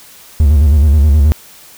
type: tone with vibrato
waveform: triangle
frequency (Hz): 73.42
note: D2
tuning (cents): 0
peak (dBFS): -3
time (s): 0.4-1.32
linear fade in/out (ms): 0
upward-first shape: square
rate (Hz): 9.4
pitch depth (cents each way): 93
effects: white hiss -39 dBFS RMS until 1.77 s

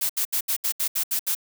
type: noise bursts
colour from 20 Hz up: blue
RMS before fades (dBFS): -24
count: 9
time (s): 0.01-1.351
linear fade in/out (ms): 10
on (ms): 85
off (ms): 72
effects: none

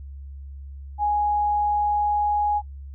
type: tone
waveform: sine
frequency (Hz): 830.6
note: G#5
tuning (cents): 0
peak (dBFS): -19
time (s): 0.98-2.62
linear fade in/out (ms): 50
effects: noise-tail reverb RT60 0.1 s tail -21 dB re dry + added 69 Hz sine -35 dBFS peak until 2.94 s

